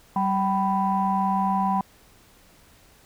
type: tone cluster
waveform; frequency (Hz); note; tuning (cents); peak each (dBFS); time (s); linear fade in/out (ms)
sine; 192.7 / 771 / 991; G3 / G5 / B5; -29 / -29 / +6; -24; 0.16-1.81; 2
effects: tanh soft clip ceiling -12 dBFS + pink hiss -55 dBFS RMS until 3.05 s